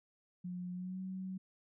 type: tone with pitch glide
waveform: sine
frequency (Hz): 179.3 to 187.89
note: F3 to F#3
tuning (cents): +46 to +27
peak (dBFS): -39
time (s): 0.44-1.38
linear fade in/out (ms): 10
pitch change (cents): +81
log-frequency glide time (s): 0.73-1
effects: none